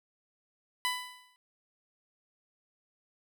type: tone with exponential decay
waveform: 15% pulse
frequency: 997 Hz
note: B5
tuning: 16 cents sharp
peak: -20 dBFS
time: 0.85-1.36 s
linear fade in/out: 0 ms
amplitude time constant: 110 ms
effects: none